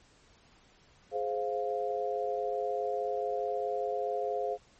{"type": "chord", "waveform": "sine", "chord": "F minor", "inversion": "first", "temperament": "just", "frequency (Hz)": [419.1, 523.8, 698.5], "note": ["Ab4", "C5", "F5"], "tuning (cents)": [16, 2, 0], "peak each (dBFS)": -34, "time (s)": [1.11, 4.58], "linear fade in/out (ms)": 50, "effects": ["pink hiss -62 dBFS RMS until 4.79 s", "MP3 32 kbps"]}